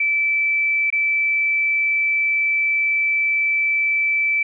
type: tone with dropouts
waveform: sine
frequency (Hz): 2319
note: D7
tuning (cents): -22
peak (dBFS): -16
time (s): 0-4.43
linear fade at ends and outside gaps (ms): 5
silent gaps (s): 0.903-0.925
effects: none